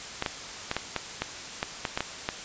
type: clicks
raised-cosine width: 0.3 ms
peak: -11 dBFS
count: 11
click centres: 0.224 / 0.262 / 0.714 / 0.766 / 0.963 / 1.22 / 1.629 / 1.852 / 1.975 / 2.006 / 2.289 s
effects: white hiss -39 dBFS RMS until 2.44 s + resampled to 16000 Hz